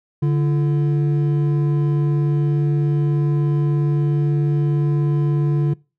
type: tone pair together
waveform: triangle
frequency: 145.5 / 339.7 Hz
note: D3 / F4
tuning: -16 / -48 cents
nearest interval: octave + minor third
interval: 1468 cents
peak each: -13 / -24 dBFS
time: 0.22-5.74 s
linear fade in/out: 10 ms
effects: noise-tail reverb RT60 0.3 s tail -24 dB re dry